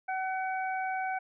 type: harmonic tone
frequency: 755 Hz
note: F#5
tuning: 35 cents sharp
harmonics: 1 / 2 / 3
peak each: -31 / -37 / -41 dBFS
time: 0.08-1.19 s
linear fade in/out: 10 ms
effects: none